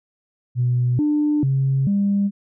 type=tone with pitch steps; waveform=sine; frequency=123.2 / 298.1 / 135.1 / 200.5 Hz; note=B2 / D4 / C#3 / G3; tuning=-4 / +26 / -44 / +39 cents; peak=-15 dBFS; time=0.55-2.31 s; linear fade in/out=50 ms; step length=440 ms; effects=tanh soft clip ceiling -11 dBFS